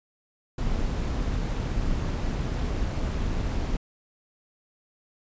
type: noise with amplitude modulation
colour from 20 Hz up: brown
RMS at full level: -25 dBFS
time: 0.58-3.77 s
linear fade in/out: 5 ms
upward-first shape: sine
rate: 208 Hz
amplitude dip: 45%
effects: resampled to 16000 Hz